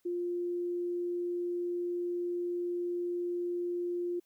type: tone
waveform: sine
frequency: 350.8 Hz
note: F4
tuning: 8 cents sharp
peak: -31 dBFS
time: 0.05-4.2 s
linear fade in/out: 10 ms
effects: white hiss -75 dBFS RMS until 4.25 s